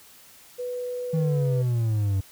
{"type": "tone", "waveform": "sine", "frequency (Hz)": 493.9, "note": "B4", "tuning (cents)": 0, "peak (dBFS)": -28, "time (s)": [0.58, 1.63], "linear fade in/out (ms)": 20}
{"type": "exponential sweep", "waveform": "triangle", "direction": "down", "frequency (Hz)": [161.8, 94.6], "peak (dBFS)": -19, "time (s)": [1.13, 2.21], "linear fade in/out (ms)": 10}
{"effects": ["white hiss -51 dBFS RMS until 2.31 s"]}